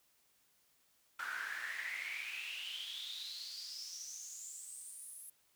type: noise with high-pass filter sweep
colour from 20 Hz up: brown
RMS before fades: -45 dBFS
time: 1.19-5.3 s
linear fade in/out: 5 ms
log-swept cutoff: 1400 to 11000 Hz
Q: 9.6
effects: white hiss -73 dBFS RMS until 5.55 s